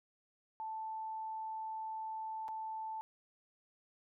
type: tone with dropouts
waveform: sine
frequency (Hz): 880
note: A5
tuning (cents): 0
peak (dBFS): -39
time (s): 0.6-3.01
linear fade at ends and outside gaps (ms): 0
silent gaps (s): 2.481-2.487
effects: none